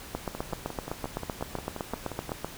two click trains, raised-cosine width 1 ms, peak -16 / -21 dBFS, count 19 / 12, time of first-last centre 0.15-2.446 / 0.35-2.293 s, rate 7.84 / 5.66 Hz, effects pink hiss -44 dBFS RMS until 2.57 s

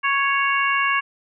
harmonic tone, 554.4 Hz, C#5, in tune, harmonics 2 / 3 / 4 / 5, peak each -21 / -23 / -24 / -25 dBFS, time 0.03-1.01 s, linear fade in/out 20 ms, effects none

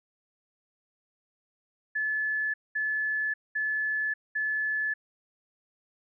sine tone bursts, 1726 Hz, A6, 34 cents flat, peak -26 dBFS, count 4, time 1.95-4.94 s, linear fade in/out 10 ms, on 590 ms, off 210 ms, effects none

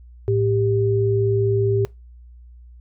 sine tone pair together, 110 / 394.7 Hz, A2 / G4, 0 / +12 cents, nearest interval octave + minor seventh, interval 2212 cents, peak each -19 dBFS, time 0.28-1.85 s, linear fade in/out 0 ms, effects noise-tail reverb RT60 0.2 s tail -22 dB re dry + added 60 Hz sine -41 dBFS peak until 2.8 s

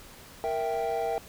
triangle chord, E diminished, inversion second, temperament equal, 466.2 / 659.3 / 784 Hz, Bb4 / E5 / G5, 0 / 0 / 0 cents, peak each -29 dBFS, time 0.44-1.18 s, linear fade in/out 0 ms, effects tanh soft clip ceiling -17 dBFS + pink hiss -49 dBFS RMS until 1.28 s

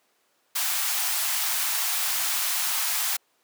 white high-pass noise, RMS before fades -26 dBFS, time 0.55-3.17 s, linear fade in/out 10 ms, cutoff 690 Hz, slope 48 dB/octave, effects pink hiss -67 dBFS RMS until 3.43 s + high-pass 400 Hz 12 dB/octave

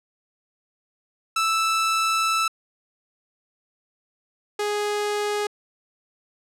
sawtooth tone pair in turn, 1318.5 / 415.3 Hz, E6 / G#4, 0 / 0 cents, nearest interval octave + minor sixth, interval 2000 cents, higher first, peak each -16 / -19 dBFS, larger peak first, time 1.36-2.48 / 4.59-5.47 s, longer first, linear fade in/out 5 ms, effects low-pass 10000 Hz 12 dB/octave

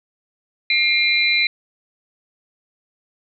sine tone cluster, 2118 / 2388 / 4008 Hz, C7 / D7 / B7, +21 / +28 / +25 cents, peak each -19 dBFS, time 0.7-1.47 s, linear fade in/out 2 ms, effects none

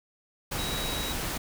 sine tone in noise, 3849 Hz, B7, 45 cents flat, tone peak -35 dBFS, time 0.58-1.13 s, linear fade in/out 10 ms, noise pink, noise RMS -32 dBFS, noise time 0.51-1.38 s, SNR -6 dB, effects none

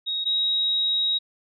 sine tone pair in turn, 3773 / 3804 Hz, A#7 / A#7, +20 / +34 cents, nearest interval unison, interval 14 cents, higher second, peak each -24 / -20 dBFS, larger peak second, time 0.06-0.25 / 0.25-1.19 s, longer second, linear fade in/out 20 ms, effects none

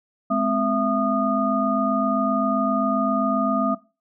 sine tone cluster, 211.1 / 258.7 / 666 / 1227 Hz, G#3 / C4 / E5 / D#6, +29 / -19 / +18 / -25 cents, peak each -24 dBFS, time 0.3-3.75 s, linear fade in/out 10 ms, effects noise-tail reverb RT60 0.3 s tail -19 dB re dry

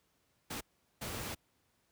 pink noise bursts at uneven times, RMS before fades -40 dBFS, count 2, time 0.5-0.61 / 1.01-1.35 s, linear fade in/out 10 ms, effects pink hiss -75 dBFS RMS until 1.91 s + high-pass 60 Hz 12 dB/octave

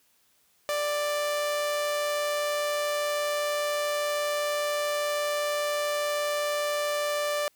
sawtooth tone with amplitude modulation, 589 Hz, D5, 5 cents sharp, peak -21 dBFS, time 0.69-7.48 s, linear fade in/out 0 ms, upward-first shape sine, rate 169 Hz, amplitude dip 25%, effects white hiss -66 dBFS RMS until 7.55 s

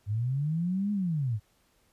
sine linear two-way sweep, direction up then down, 98 to 209.7 to 98 Hz, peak -26 dBFS, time 0.06-1.4 s, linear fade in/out 50 ms, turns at 0.92 s, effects pink hiss -68 dBFS RMS until 1.92 s + resampled to 32000 Hz

